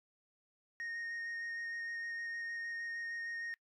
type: tone with vibrato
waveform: sine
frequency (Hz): 1854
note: A#6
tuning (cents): -10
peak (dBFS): -36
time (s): 0.8-3.54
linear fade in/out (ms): 0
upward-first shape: square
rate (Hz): 6.5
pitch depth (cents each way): 8
effects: noise-tail reverb RT60 0.1 s tail -25 dB re dry + tanh soft clip ceiling -38 dBFS